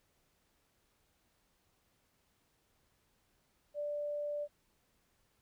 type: tone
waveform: sine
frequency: 587.3 Hz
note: D5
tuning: in tune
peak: -35 dBFS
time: 3.74-4.48 s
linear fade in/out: 50 ms
effects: pink hiss -75 dBFS RMS until 5.41 s